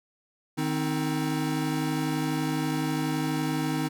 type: tone cluster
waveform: square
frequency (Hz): 153.3 / 262.1 / 314.1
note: D#3 / C4 / D#4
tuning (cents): -25 / +3 / +16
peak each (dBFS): -31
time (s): 0.57-3.89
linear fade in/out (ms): 20
effects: none